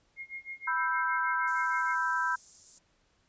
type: tone with tremolo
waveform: sine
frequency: 2142 Hz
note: C7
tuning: 40 cents sharp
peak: -36 dBFS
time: 0.16-1.96 s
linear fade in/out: 50 ms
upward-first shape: sine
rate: 6.4 Hz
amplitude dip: 95%
type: chord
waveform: sine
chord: E minor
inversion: second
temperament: equal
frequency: 987.8 / 1318.5 / 1568 Hz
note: B5 / E6 / G6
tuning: 0 / 0 / 0 cents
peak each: -31 / -33 / -30 dBFS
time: 0.67-2.36 s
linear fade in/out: 10 ms
type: high-pass noise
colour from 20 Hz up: white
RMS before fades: -47 dBFS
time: 1.47-2.79 s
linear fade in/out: 10 ms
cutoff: 6400 Hz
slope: 24 dB/octave
effects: pink hiss -70 dBFS RMS until 3.28 s + resampled to 16000 Hz